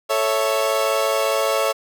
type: chord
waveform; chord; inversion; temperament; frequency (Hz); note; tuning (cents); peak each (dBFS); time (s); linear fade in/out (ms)
30% pulse; A major; none; equal; 440 / 554.4 / 659.3; A4 / C#5 / E5; 0 / 0 / 0; -22 / -18 / -20; 0.09-1.73; 20
effects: none